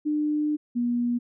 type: tone pair in turn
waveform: sine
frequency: 300.2 / 240.6 Hz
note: D4 / B3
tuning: +38 / -45 cents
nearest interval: major third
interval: 383 cents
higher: first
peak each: -22 dBFS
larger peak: neither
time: 0.05-0.57 / 0.75-1.19 s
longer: first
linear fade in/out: 20 ms
effects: none